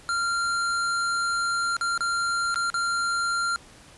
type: tone with dropouts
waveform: square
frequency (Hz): 1385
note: F6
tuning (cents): -15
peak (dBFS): -24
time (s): 0.09-3.56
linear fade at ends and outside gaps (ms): 0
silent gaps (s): 1.767-1.811 / 1.977-2.007 / 2.544-2.558 / 2.701-2.742
effects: pink hiss -50 dBFS RMS until 3.97 s + resampled to 24000 Hz